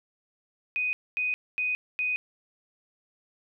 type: tone bursts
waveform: sine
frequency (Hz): 2494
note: D#7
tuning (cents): +3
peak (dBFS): -25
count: 4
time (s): 0.76-2.16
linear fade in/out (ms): 0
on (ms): 170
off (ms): 240
effects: none